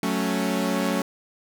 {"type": "chord", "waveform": "sawtooth", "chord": "F# minor", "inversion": "none", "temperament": "equal", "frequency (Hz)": [185, 220, 277.2], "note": ["F#3", "A3", "C#4"], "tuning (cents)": [0, 0, 0], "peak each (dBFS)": -23, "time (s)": [0.03, 1.02], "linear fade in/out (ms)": 2, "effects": []}